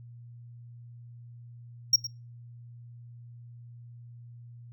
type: tone with echo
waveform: triangle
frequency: 5588 Hz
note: F8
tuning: in tune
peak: -15 dBFS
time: 1.93-1.96 s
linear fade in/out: 5 ms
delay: 110 ms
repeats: 1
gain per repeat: -15 dB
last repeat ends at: 2.07 s
effects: noise-tail reverb RT60 0.3 s tail -25 dB re dry + added 119 Hz sine -45 dBFS peak until 4.72 s